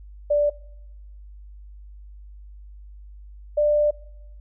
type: tone pair in turn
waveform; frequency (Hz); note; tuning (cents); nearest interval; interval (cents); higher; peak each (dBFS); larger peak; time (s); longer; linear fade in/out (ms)
sine; 586 / 593.5; D5 / D5; -4 / +18; unison; 22; second; -16; neither; 0.3-0.5 / 3.57-3.91; second; 10
effects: noise-tail reverb RT60 0.8 s tail -22 dB re dry + added 50 Hz sine -40 dBFS peak until 4.4 s